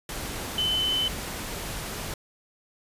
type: tone in noise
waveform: sine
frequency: 3039 Hz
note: F#7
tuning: 46 cents sharp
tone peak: -23 dBFS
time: 0.58-1.08 s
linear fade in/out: 2 ms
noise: pink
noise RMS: -34 dBFS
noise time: 0.09-2.14 s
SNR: +8 dB
effects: resampled to 32000 Hz